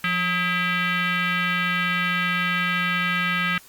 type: tone with frequency modulation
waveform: sine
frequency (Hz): 175.3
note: F3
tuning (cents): +7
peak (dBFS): -20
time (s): 0.04-3.58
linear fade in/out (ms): 2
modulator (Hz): 722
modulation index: 3.7
effects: white hiss -49 dBFS RMS until 3.68 s + Opus 48 kbps